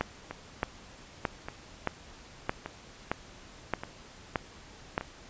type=two click trains; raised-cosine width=0.5 ms; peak=-12 / -21 dBFS; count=9 / 5; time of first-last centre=0.01-4.979 / 0.31-5.01 s; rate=1.61 / 0.851 Hz; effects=pink hiss -51 dBFS RMS until 5.29 s + resampled to 16000 Hz